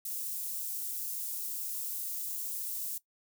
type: high-pass noise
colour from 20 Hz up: white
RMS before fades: -37 dBFS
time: 0.05-2.98 s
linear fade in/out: 5 ms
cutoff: 9600 Hz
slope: 12 dB/octave
effects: noise-tail reverb RT60 0.1 s tail -18 dB re dry